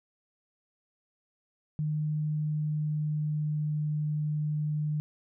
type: tone with pitch glide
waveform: sine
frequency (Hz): 152.3 to 150.99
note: D#3 to D3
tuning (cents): -37 to +48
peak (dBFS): -27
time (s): 1.79-5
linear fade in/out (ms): 0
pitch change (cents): -15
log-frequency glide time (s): 2.15-3.84
effects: none